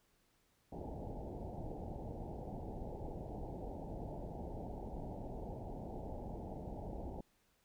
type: low-pass noise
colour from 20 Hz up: pink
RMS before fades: -45 dBFS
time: 0.72-7.21 s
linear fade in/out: 5 ms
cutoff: 880 Hz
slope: 96 dB/octave
effects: pink hiss -75 dBFS RMS until 7.64 s